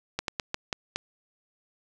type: slowing click train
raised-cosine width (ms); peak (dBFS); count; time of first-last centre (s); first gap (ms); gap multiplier
0.2; -11; 6; 0.19-0.96; 92; 1.26
effects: none